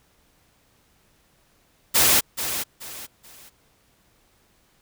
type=noise with echo; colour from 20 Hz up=white; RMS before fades=-17 dBFS; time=1.94-2.21 s; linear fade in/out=20 ms; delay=430 ms; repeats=3; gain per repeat=-10 dB; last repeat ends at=3.5 s; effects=pink hiss -62 dBFS RMS until 4.81 s